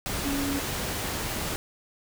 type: tone in noise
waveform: sine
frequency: 280.2 Hz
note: C#4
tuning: 19 cents sharp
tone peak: -27 dBFS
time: 0.25-0.59 s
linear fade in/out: 0 ms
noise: pink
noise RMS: -31 dBFS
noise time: 0.06-1.56 s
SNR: +1 dB
effects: none